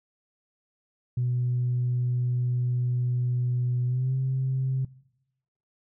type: tone with pitch glide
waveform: sine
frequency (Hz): 123.47 to 131.57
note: B2 to C3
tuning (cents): 0 to +10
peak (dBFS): -22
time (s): 1.17-4.85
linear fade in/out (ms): 5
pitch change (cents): +110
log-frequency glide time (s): 3.86-4.13
effects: noise-tail reverb RT60 0.9 s tail -23 dB re dry + tanh soft clip ceiling -19 dBFS